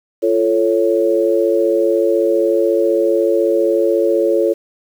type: chord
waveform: sine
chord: F augmented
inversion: none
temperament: equal with one note detuned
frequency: 344 / 440 / 554.4 Hz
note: F4 / A4 / C#5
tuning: -26 / 0 / 0 cents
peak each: -16 dBFS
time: 0.22-4.54 s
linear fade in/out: 20 ms
effects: 7-bit